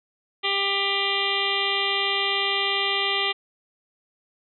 harmonic tone with a mistuned harmonic, 396.5 Hz, G4, 20 cents sharp, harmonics 1 / 2 / 3 / 5 / 6 / 7 / 8 / 9 / 10, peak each -31 / -32 / -31 / -29 / -30 / -30 / -28 / -30 / -35 dBFS, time 0.43-3.33 s, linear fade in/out 20 ms, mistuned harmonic 7, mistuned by +31 cents, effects none

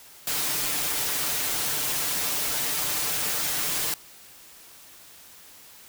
white noise with comb filter, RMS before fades -27 dBFS, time 0.27-3.94 s, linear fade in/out 2 ms, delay 6.7 ms, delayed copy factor +0.6, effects white hiss -49 dBFS RMS until 5.88 s

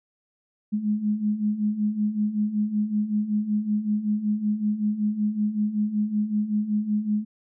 sine beating tone pair, 206.9 / 212.2 Hz, G#3 / G#3, -6 / +38 cents, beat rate 5.3 Hz, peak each -28 / -23 dBFS, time 0.72-7.25 s, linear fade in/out 20 ms, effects none

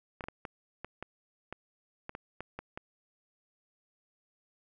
clicks, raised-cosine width 0.5 ms, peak -24 dBFS, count 12, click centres 0.208 / 0.24 / 0.285 / 0.452 / 0.846 / 1.026 / 1.526 / 2.094 / 2.151 / 2.406 / 2.59 / 2.775 s, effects none

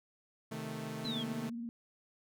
sawtooth chord, A diminished, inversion first, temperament equal, 130.81 / 155.56 / 220 Hz, C3 / Eb3 / A3, 0 / 0 / 0 cents, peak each -42 / -40 / -38 dBFS, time 0.51-1.5 s, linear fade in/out 10 ms
sine exponential sweep, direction down, 4186 to 3136 Hz, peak -38 dBFS, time 1.04-1.24 s, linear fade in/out 20 ms
sine tone with vibrato, 234.3 Hz, A#3, 9 cents sharp, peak -38 dBFS, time 1.05-1.69 s, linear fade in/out 0 ms, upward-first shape square, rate 19 Hz, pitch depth 32 cents each way
effects none

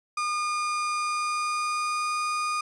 35% pulse tone with pitch glide, 1215 to 1224.9 Hz, D#6 to D#6, -42 to -27 cents, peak -24 dBFS, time 0.17-2.61 s, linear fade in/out 5 ms, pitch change +15 cents, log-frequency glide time 0.95-2.19 s, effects resampled to 22050 Hz

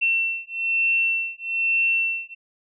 sine beating tone pair, 2700 / 2701.1 Hz, E7 / E7, +41 / +42 cents, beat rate 1.1 Hz, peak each -23 dBFS, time 0.01-2.35 s, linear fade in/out 20 ms, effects none

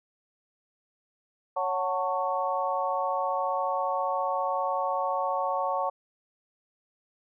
harmonic tone with a mistuned harmonic, 185 Hz, F#3, in tune, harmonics 3 / 4 / 5 / 6, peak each -31 / -31 / -31 / -31 dBFS, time 1.56-5.9 s, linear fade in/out 10 ms, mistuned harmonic 5, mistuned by -58 cents, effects none

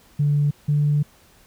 sine tone pair in turn, 145.7 / 147.14 Hz, D3 / D3, -13 / +4 cents, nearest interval unison, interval 17 cents, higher second, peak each -15 dBFS, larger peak neither, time 0.19-0.51 / 0.68-1.03 s, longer second, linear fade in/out 10 ms, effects tanh soft clip ceiling -11 dBFS + pink hiss -54 dBFS RMS until 1.46 s

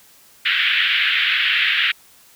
white band-pass noise, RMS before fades -18 dBFS, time 0.45-1.92 s, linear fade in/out 10 ms, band 1500 to 3400 Hz, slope 48 dB/octave, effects white hiss -50 dBFS RMS until 2.35 s

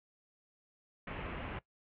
pink low-pass noise, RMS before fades -42 dBFS, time 1.07-1.59 s, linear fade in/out 5 ms, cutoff 2900 Hz, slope 48 dB/octave, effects noise-tail reverb RT60 0.1 s tail -19 dB re dry

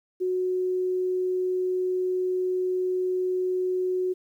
sine tone, 367.7 Hz, F#4, 11 cents flat, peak -23 dBFS, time 0.2-4.14 s, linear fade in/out 20 ms, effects 10-bit

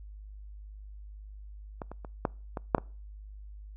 clicks, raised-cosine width 1 ms, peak -22 / -27 / -28 / -12 / -20 / -6 / -17 dBFS, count 7, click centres 1.818 / 1.916 / 2.048 / 2.252 / 2.572 / 2.748 / 2.782 s, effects noise-tail reverb RT60 0.4 s tail -26 dB re dry + added 51 Hz sine -43 dBFS peak until 3.76 s

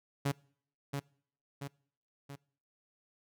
sawtooth tone with echo, 140.6 Hz, C#3, 25 cents sharp, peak -25 dBFS, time 0.25-0.32 s, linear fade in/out 10 ms, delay 680 ms, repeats 3, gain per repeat -5 dB, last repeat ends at 2.36 s, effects noise-tail reverb RT60 0.6 s tail -25 dB re dry

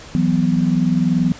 sine chord, E suspended second, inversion none, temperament just, 164.81 / 185.42 / 247.2 Hz, E3 / F#3 / B3, 0 / +4 / +2 cents, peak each -18 dBFS, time 0.15-1.32 s, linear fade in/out 0 ms, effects pink hiss -38 dBFS RMS until 1.39 s + resampled to 16000 Hz

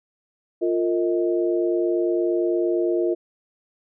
sine tone cluster, 349.7 / 458.5 / 631 Hz, F4 / A#4 / D#5, +2 / -29 / +24 cents, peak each -20 / -26 / -28 dBFS, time 0.61-3.15 s, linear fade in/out 20 ms, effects none

